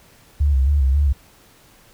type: tone with vibrato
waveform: sine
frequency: 69.3 Hz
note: C#2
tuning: in tune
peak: -13 dBFS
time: 0.4-1.13 s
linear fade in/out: 10 ms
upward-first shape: square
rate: 3.7 Hz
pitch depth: 76 cents each way
effects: pink hiss -51 dBFS RMS until 1.93 s